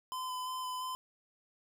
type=tone with vibrato; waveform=square; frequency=1017 Hz; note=C6; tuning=50 cents flat; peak=-37 dBFS; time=0.12-0.95 s; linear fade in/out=0 ms; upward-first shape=square; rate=2.9 Hz; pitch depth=11 cents each way; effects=none